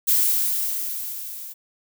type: noise with level ramp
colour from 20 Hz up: violet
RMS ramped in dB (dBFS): -17 to -37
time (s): 0.07-1.54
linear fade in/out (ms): 20
effects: none